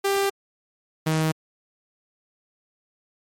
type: tone pair in turn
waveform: sawtooth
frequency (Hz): 395.2 / 158.02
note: G4 / D#3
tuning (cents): +14 / +27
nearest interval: octave + major third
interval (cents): 1587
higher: first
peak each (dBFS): -16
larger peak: neither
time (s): 0.04-0.3 / 1.06-1.32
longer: neither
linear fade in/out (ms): 10
effects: MP3 64 kbps